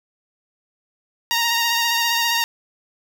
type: tone with vibrato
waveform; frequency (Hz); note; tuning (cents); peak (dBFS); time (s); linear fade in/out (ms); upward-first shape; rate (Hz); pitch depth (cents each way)
10% pulse; 932.3; A#5; 0; -9; 1.31-2.44; 0; triangle; 15; 30
effects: none

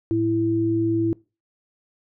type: tone pair together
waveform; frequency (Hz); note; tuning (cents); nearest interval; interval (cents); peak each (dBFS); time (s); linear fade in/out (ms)
sine; 110 / 331.3; A2 / E4; 0 / +9; octave + perfect fifth; 1909; -26 / -19; 0.11-1.13; 0
effects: noise-tail reverb RT60 0.3 s tail -23 dB re dry

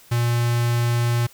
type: tone with notch filter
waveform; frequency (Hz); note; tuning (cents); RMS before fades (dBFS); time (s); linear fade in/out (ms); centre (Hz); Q
square; 119; A#2; +36; -20; 0.11-1.27; 10; 460; 1.2
effects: white hiss -50 dBFS RMS until 1.33 s

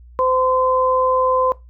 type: tone pair together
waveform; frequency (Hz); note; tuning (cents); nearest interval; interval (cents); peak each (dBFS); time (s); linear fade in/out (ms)
sine; 514 / 1028; C5 / C6; -31 / -31; octave; 1200; -17; 0.19-1.52; 0
effects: noise-tail reverb RT60 0.2 s tail -19 dB re dry + added 60 Hz sine -40 dBFS peak until 1.69 s

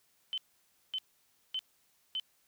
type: tone bursts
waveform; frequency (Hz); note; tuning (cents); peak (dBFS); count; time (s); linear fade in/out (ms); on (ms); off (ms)
sine; 3061; G7; -42; -32; 4; 0.33-2.198; 0; 47; 560
effects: white hiss -71 dBFS RMS until 2.47 s

